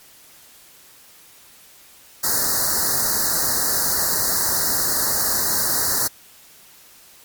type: band-stop noise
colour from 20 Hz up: white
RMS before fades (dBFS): -20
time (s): 2.23-6.08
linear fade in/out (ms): 10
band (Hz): 1900 to 4100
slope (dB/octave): 96
effects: white hiss -48 dBFS RMS until 7.24 s + MP3 96 kbps